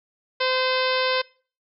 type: harmonic tone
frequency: 515 Hz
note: C5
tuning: 28 cents flat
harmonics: 1 / 2 / 3 / 4 / 5 / 6 / 7 / 8 / 9 / 10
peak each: -24 / -27 / -29 / -30 / -31 / -32 / -32 / -33 / -34 / -34 dBFS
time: 0.4-1.22 s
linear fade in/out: 10 ms
effects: noise-tail reverb RT60 0.4 s tail -23 dB re dry